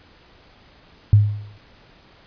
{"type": "tone with exponential decay", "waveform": "sine", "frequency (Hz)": 103.83, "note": "G#2", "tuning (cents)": 0, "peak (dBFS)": -6, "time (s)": [1.13, 1.58], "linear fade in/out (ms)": 0, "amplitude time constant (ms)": 97, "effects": ["pink hiss -51 dBFS RMS until 2.26 s", "resampled to 11025 Hz"]}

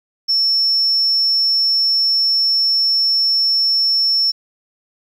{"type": "tone", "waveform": "sine", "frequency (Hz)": 5400, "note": "E8", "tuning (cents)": 41, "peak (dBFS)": -11, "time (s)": [0.28, 4.32], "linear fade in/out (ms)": 20, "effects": ["tanh soft clip ceiling -10 dBFS", "8-bit"]}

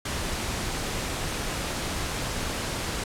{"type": "noise", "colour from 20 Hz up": "pink", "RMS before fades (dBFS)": -30, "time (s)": [0.05, 3.04], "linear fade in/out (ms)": 5, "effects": ["low-pass 10000 Hz 12 dB/octave"]}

